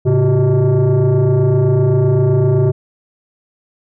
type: tone with frequency modulation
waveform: sine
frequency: 136.9 Hz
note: C#3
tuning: 21 cents flat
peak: -7 dBFS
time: 0.05-2.72 s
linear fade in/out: 20 ms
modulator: 246 Hz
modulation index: 1.2
effects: tanh soft clip ceiling -8 dBFS